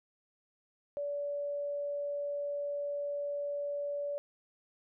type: tone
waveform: sine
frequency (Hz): 575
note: D5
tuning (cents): -37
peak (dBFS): -33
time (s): 0.97-4.18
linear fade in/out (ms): 0
effects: none